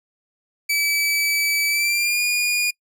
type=tone with pitch glide; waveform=sawtooth; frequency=2300 to 2437 Hz; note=D7 to D#7; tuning=-37 to -37 cents; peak=-15 dBFS; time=0.69-2.71 s; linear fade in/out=10 ms; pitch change=+100 cents; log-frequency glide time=1.68-2.22 s; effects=noise-tail reverb RT60 0.1 s tail -25 dB re dry